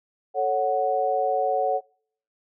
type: chord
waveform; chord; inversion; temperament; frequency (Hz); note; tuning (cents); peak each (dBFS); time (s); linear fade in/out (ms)
sine; F# minor; first; equal; 440 / 554.4 / 740; A4 / C#5 / F#5; 0 / 0 / 0; -28 / -25 / -23; 0.34-1.81; 50
effects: noise-tail reverb RT60 0.6 s tail -26 dB re dry